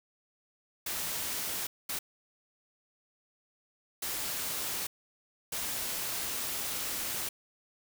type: noise bursts at uneven times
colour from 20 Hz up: white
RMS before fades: -35 dBFS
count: 4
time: 0.86-1.67 / 1.89-1.99 / 4.02-4.87 / 5.52-7.29 s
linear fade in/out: 5 ms
effects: none